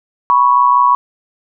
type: tone pair together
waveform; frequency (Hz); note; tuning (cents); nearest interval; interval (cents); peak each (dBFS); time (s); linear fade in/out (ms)
sine; 983.2 / 1108.7; B5 / C#6; -8 / 0; major second; 208; -10; 0.3-0.95; 0
effects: none